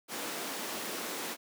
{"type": "high-pass noise", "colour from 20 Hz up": "pink", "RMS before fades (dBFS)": -38, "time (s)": [0.08, 1.37], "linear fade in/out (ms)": 50, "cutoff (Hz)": 230, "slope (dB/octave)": 24, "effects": []}